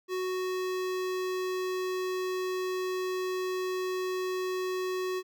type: tone with notch filter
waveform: square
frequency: 370 Hz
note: F#4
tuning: in tune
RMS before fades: -32 dBFS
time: 0.08-5.23 s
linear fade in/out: 50 ms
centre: 9600 Hz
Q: 1.6
effects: none